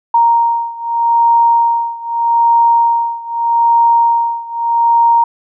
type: beating tone pair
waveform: sine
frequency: 932 / 932.81 Hz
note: A#5 / A#5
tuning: -1 / +1 cents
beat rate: 0.81 Hz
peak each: -11 / -13 dBFS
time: 0.14-5.24 s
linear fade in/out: 5 ms
effects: none